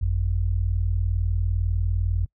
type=tone pair together; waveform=sine; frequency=51.07 / 91 Hz; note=G#1 / F#2; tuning=-28 / -28 cents; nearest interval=minor seventh; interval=1000 cents; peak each=-23 dBFS; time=0.01-2.26 s; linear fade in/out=10 ms; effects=noise-tail reverb RT60 0.1 s tail -26 dB re dry